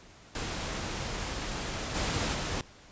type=noise with level steps; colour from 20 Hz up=pink; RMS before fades=-35 / -30 / -33 dBFS; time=0.35-2.61 s; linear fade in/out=2 ms; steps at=1.94 / 2.33 s; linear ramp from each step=20 ms; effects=pink hiss -54 dBFS RMS until 2.91 s + resampled to 16000 Hz